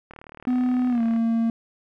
click train, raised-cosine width 0.5 ms, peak -26 dBFS, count 41, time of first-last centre 0.11-1.163 s, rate 38 Hz
triangle tone with pitch glide, 250.7 to 228.6 Hz, B3 to A#3, +26 to -34 cents, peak -17 dBFS, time 0.47-1.5 s, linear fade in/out 2 ms, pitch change -160 cents, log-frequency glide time 0.89-1.02 s
effects none

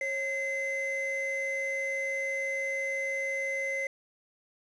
triangle tone pair together, 544 / 2054 Hz, C#5 / C7, -33 / -33 cents, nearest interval octave + major seventh, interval 2300 cents, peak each -33 / -29 dBFS, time 0.01-3.87 s, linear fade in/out 2 ms, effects resampled to 22050 Hz + 9-bit

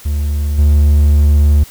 triangle tone with level steps, 73.42 Hz, D2, in tune, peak -11 / -4 dBFS, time 0.05-1.64 s, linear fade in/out 10 ms, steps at 0.58 s, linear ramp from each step 10 ms, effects white hiss -38 dBFS RMS until 1.7 s

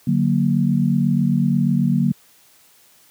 sine chord, D augmented, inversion none, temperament equal, 146.83 / 185 / 233.1 Hz, D3 / F#3 / A#3, 0 / 0 / 0 cents, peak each -19 dBFS, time 0.07-2.12 s, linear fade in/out 5 ms, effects white hiss -53 dBFS RMS until 3.1 s + high-pass 80 Hz 12 dB/octave

